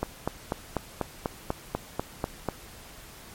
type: click train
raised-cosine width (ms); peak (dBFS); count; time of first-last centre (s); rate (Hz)
1; -12; 11; 0.03-2.487; 4.07
effects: pink hiss -47 dBFS RMS until 3.34 s + MP3 64 kbps